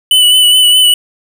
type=tone with vibrato; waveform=square; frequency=2984 Hz; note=F#7; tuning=14 cents sharp; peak=-5 dBFS; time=0.11-0.94 s; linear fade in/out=2 ms; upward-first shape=sine; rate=4.8 Hz; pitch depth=27 cents each way; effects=7-bit